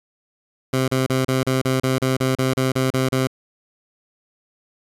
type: tone bursts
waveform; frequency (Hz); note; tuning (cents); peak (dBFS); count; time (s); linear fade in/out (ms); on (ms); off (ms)
15% pulse; 130.81; C3; 0; -11; 14; 0.73-3.272; 5; 150; 34
effects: resampled to 32000 Hz